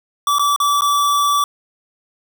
square tone with dropouts, 1155 Hz, D6, 29 cents flat, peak -14 dBFS, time 0.27-1.44 s, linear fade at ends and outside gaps 2 ms, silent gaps 0.385-0.394 / 0.562-0.601 / 0.809-0.819 s, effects 9-bit

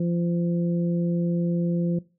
harmonic tone, 172.1 Hz, F3, 25 cents flat, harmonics 1 / 2 / 3, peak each -22 / -31 / -34 dBFS, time 0-1.99 s, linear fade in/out 5 ms, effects noise-tail reverb RT60 0.3 s tail -19 dB re dry

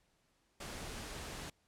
pink noise, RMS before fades -45 dBFS, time 0.6-1.5 s, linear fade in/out 5 ms, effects pink hiss -75 dBFS RMS until 1.67 s + low-pass 10000 Hz 12 dB/octave

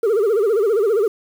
sine tone with vibrato, 427.2 Hz, G#4, 49 cents sharp, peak -11 dBFS, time 0.03-1.08 s, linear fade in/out 5 ms, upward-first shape sine, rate 15 Hz, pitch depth 170 cents each way, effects tanh soft clip ceiling -13 dBFS + 7-bit

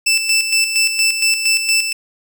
20% pulse tone with tremolo, 2649 Hz, E7, 8 cents sharp, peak -7 dBFS, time 0.06-1.93 s, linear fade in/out 10 ms, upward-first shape square, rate 4.3 Hz, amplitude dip 55%, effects none

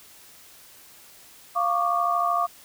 sine tone cluster, 697 / 1121 / 1194 Hz, F5 / C#6 / D6, -4 / +19 / +28 cents, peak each -25 dBFS, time 1.55-2.47 s, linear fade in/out 20 ms, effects white hiss -50 dBFS RMS until 2.64 s

